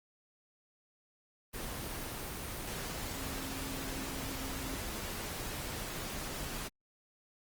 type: tone in noise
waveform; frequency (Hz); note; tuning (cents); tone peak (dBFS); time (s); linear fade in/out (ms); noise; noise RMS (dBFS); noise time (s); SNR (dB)
sine; 267.8; C4; +40; -45; 3.15-4.77; 20; pink; -40; 1.53-6.69; -8
effects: Opus 24 kbps